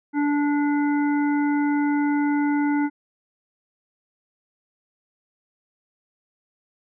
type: harmonic tone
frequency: 290.9 Hz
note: D4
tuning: 16 cents flat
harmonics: 1 / 3 / 5 / 7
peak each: -19 / -29 / -33 / -36 dBFS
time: 0.13-2.9 s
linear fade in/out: 50 ms
effects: none